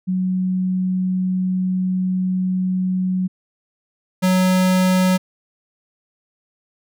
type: tone pair in turn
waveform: sine / square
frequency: 185 / 185 Hz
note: F#3 / F#3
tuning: 0 / 0 cents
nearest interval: unison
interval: 0 cents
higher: neither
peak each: -17 / -14 dBFS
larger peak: second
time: 0.07-3.28 / 4.22-5.18 s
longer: first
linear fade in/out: 20 ms
effects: none